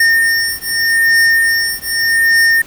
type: beating tone pair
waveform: square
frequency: 1825 / 1825.83 Hz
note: A#6 / A#6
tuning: -37 / -36 cents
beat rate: 0.83 Hz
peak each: -14 dBFS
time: 0-2.62 s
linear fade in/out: 5 ms
effects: pink hiss -38 dBFS RMS until 2.66 s